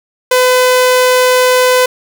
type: tone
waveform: sawtooth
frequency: 505 Hz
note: B4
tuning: 39 cents sharp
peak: -3 dBFS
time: 0.31-1.86 s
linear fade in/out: 5 ms
effects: none